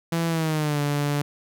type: tone with pitch glide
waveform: sawtooth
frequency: 166.6 to 145.03 Hz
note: E3 to D3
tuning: +19 to -21 cents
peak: -18 dBFS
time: 0.12-1.22 s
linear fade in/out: 5 ms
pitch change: -240 cents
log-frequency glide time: 0.28-0.8 s
effects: none